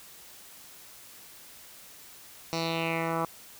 10% pulse tone with low-pass filter sweep, 164.81 Hz, E3, in tune, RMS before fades -30 dBFS, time 2.53-3.25 s, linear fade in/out 0 ms, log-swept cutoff 5300 to 1200 Hz, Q 3.5, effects white hiss -50 dBFS RMS until 3.59 s

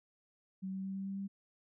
sine tone with pitch steps, 190 / 191.32 / 192.65 / 193.99 / 195.34 / 196.7 Hz, F#3 / G3 / G3 / G3 / G3 / G3, +46 / -42 / -30 / -18 / -6 / +6 cents, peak -37 dBFS, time 0.62-1.28 s, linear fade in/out 20 ms, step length 110 ms, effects none

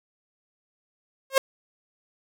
sawtooth tone with exponential growth, 537 Hz, C5, 45 cents sharp, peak -8 dBFS, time 1.3-1.38 s, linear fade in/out 2 ms, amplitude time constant 16 ms, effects none

